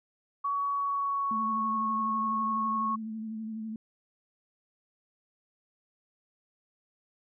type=tone with pitch glide; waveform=sine; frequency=1126 to 1099 Hz; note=C#6 to C#6; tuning=+27 to -15 cents; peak=-27 dBFS; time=0.44-2.96 s; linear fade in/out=10 ms; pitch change=-42 cents; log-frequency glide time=0.69-1.85 s
type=tone with vibrato; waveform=sine; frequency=220 Hz; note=A3; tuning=in tune; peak=-34 dBFS; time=1.31-3.76 s; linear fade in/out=2 ms; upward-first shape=sine; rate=12 Hz; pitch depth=32 cents each way
effects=none

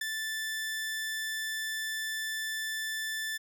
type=tone with ADSR envelope; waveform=sawtooth; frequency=1760 Hz; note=A6; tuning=in tune; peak=-26 dBFS; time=0.01-3.38 s; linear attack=5 ms; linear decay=9 ms; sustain=-3 dB; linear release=16 ms; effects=none

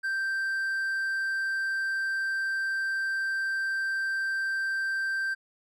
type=tone; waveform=triangle; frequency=1568 Hz; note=G6; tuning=in tune; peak=-25 dBFS; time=0.03-5.35 s; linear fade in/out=20 ms; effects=none

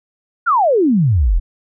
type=exponential sweep; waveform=sine; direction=down; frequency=1480 to 35.33 Hz; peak=-10 dBFS; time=0.46-1.4 s; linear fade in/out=20 ms; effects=none

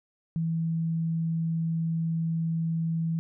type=tone; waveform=sine; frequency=163.9 Hz; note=E3; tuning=10 cents flat; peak=-25 dBFS; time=0.36-3.19 s; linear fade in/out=0 ms; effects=none

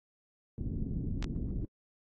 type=low-pass noise; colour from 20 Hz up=pink; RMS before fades=-35 dBFS; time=0.58-1.65 s; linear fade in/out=2 ms; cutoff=290 Hz; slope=24 dB/octave
type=clicks; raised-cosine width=0.2 ms; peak=-22 dBFS; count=2; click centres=1.226 / 1.243 s
effects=AAC 32 kbps

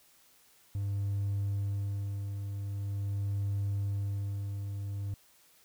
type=tone with tremolo; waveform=triangle; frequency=100 Hz; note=G2; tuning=35 cents sharp; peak=-26 dBFS; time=0.75-5.14 s; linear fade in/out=0 ms; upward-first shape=sine; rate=0.44 Hz; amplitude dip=50%; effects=tanh soft clip ceiling -24 dBFS + white hiss -63 dBFS RMS until 5.64 s

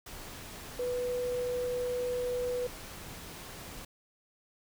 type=tone in noise; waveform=sine; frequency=493.9 Hz; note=B4; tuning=in tune; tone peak=-30 dBFS; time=0.79-2.67 s; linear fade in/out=5 ms; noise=pink; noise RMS=-45 dBFS; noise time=0.06-3.85 s; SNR=+12 dB; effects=none

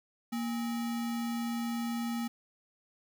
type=tone with sample-and-hold; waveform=sine; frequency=234.1 Hz; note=A#3; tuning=8 cents sharp; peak=-31 dBFS; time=0.32-2.28 s; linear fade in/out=10 ms; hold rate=1050 Hz; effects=none

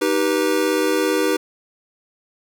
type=chord; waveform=square; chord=Eb augmented; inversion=none; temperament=just; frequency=311.1 / 388.9 / 486.1 Hz; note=Eb4 / G4 / B4; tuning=0 / -14 / -28 cents; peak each=-22 dBFS; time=0.01-1.37 s; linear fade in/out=10 ms; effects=none

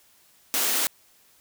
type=high-pass noise; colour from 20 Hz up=white; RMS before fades=-24 dBFS; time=0.54-0.87 s; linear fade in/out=0 ms; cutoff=220 Hz; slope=96 dB/octave; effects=white hiss -59 dBFS RMS until 1.4 s

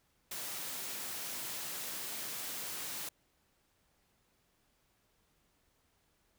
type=high-pass noise; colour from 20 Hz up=white; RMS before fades=-41 dBFS; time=0.31-3.09 s; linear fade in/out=5 ms; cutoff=110 Hz; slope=12 dB/octave; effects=pink hiss -74 dBFS RMS until 6.38 s

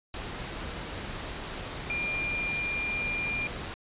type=tone in noise; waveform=sine; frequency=2400 Hz; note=D7; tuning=37 cents sharp; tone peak=-29 dBFS; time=1.9-3.47 s; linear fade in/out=0 ms; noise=pink; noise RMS=-37 dBFS; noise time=0.14-3.74 s; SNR=+5 dB; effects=resampled to 8000 Hz

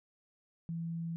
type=tone; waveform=sine; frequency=166.5 Hz; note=E3; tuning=18 cents sharp; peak=-35 dBFS; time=0.69-1.16 s; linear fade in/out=0 ms; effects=none

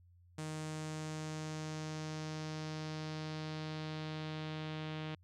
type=tone with low-pass filter sweep; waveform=sawtooth; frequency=155.56 Hz; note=D#3; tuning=in tune; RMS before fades=-42 dBFS; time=0.38-5.15 s; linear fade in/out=5 ms; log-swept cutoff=8300 to 3300 Hz; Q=2.1; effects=added 88 Hz sine -61 dBFS peak until 5.23 s

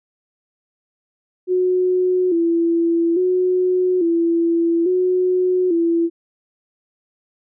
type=tone with vibrato; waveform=sine; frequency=350.5 Hz; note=F4; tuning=6 cents sharp; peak=-14 dBFS; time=1.47-6.1 s; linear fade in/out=50 ms; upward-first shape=square; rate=0.59 Hz; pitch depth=74 cents each way; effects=none

